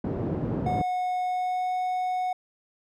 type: band-pass noise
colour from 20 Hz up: pink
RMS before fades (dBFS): -29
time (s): 0.04-0.82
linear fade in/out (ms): 5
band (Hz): 110 to 410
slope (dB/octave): 12
type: tone with pitch glide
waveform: triangle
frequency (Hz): 730 to 735.1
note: F#5 to F#5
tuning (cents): -24 to -11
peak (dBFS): -23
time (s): 0.66-2.33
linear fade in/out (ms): 5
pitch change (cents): +13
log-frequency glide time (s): 1.24-1.74
effects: none